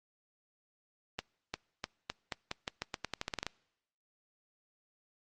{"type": "accelerating click train", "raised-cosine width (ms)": 0.2, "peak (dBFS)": -17, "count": 17, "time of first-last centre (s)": [1.19, 3.466], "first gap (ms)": 350, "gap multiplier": 0.86, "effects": ["noise-tail reverb RT60 0.9 s tail -26 dB re dry", "Opus 32 kbps"]}